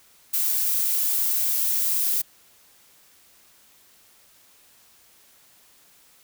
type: noise with high-pass filter sweep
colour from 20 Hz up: violet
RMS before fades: -23 dBFS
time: 0.33-2.22 s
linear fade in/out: 10 ms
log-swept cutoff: 880 to 440 Hz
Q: 2
effects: white hiss -56 dBFS RMS until 6.23 s